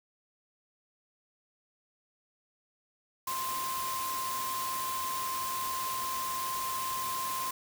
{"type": "tone in noise", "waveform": "sine", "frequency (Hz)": 1046.5, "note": "C6", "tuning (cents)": 0, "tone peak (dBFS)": -33, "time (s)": [3.27, 7.51], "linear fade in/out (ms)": 5, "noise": "white", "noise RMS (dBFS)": -38, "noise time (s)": [3.27, 7.51], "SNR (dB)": 2, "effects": []}